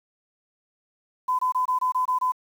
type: tone bursts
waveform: sine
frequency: 1012 Hz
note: B5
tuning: 42 cents sharp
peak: -20 dBFS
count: 8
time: 1.28-2.321 s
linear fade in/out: 10 ms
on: 110 ms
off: 23 ms
effects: 8-bit